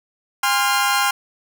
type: chord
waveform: sawtooth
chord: F minor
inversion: first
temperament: equal with one note detuned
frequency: 810.7 / 1046.5 / 1396.9 Hz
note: Ab5 / C6 / F6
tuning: -42 / 0 / 0 cents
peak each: -17 dBFS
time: 0.43-1.11 s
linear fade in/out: 5 ms
effects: none